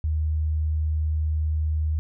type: tone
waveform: sine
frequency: 77.5 Hz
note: D#2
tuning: 6 cents flat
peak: -21 dBFS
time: 0.04-1.99 s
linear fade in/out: 0 ms
effects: none